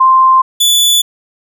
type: tone pair in turn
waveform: sine / sawtooth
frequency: 1046.5 / 3464 Hz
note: C6 / A7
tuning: 0 / -28 cents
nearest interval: octave + major sixth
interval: 2072 cents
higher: second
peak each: -4 dBFS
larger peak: neither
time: 0-0.42 / 0.6-1.02 s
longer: neither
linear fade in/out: 10 ms
effects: none